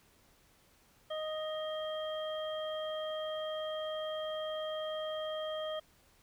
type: harmonic tone with a mistuned harmonic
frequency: 622.3 Hz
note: D#5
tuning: in tune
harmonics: 1 / 2 / 3 / 5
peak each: -36 / -45 / -51 / -44 dBFS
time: 1.1-5.8 s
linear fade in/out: 10 ms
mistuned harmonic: 5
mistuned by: +51 cents
effects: pink hiss -66 dBFS RMS until 6.22 s